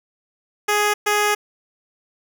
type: tone bursts at uneven times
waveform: 10% pulse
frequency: 416.4 Hz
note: G#4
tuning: 5 cents sharp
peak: -8 dBFS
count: 2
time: 0.68-0.94 / 1.06-1.35 s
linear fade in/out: 10 ms
effects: none